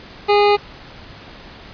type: tone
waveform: 25% pulse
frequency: 410.8 Hz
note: G#4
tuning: 19 cents flat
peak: -7 dBFS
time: 0.28-0.57 s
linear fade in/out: 20 ms
effects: pink hiss -39 dBFS RMS until 1.73 s + resampled to 11025 Hz